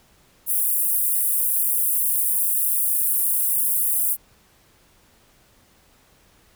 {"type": "high-pass noise", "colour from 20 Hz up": "pink", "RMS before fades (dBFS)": -21, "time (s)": [0.46, 4.17], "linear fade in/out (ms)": 50, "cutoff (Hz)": 9600, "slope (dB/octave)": 48, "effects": ["pink hiss -57 dBFS RMS until 6.55 s"]}